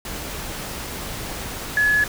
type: tone in noise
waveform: sine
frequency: 1700 Hz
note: G#6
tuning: 40 cents sharp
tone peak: -15 dBFS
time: 1.77-2.04 s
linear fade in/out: 2 ms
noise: pink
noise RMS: -31 dBFS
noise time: 0.05-2.08 s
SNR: +13 dB
effects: none